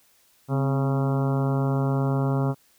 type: harmonic tone with a mistuned harmonic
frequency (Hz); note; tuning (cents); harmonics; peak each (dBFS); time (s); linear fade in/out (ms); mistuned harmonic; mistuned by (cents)
137.2; C#3; -17; 1 / 2 / 3 / 4 / 5 / 6 / 7 / 8 / 9 / 10; -22 / -28 / -32 / -34 / -36 / -38 / -39 / -40 / -41 / -42; 0.48-2.55; 50; 2; -59
effects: white hiss -61 dBFS RMS until 2.78 s